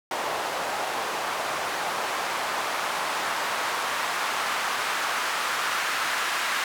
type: noise with band-pass filter sweep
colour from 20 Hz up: white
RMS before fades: -28 dBFS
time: 0.11-6.64 s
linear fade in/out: 2 ms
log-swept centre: 750 to 1400 Hz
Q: 1.3
effects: none